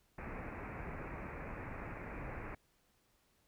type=low-pass noise; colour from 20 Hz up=pink; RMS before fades=-45 dBFS; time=0.18-2.55 s; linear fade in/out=5 ms; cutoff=2500 Hz; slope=96 dB/octave; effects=pink hiss -74 dBFS RMS until 3.47 s